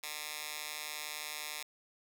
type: tone with high-pass filter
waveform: 10% pulse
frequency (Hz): 151.1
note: D3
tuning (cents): +50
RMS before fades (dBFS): -42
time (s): 0.03-1.63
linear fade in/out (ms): 5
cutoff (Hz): 2100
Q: 0.6
effects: none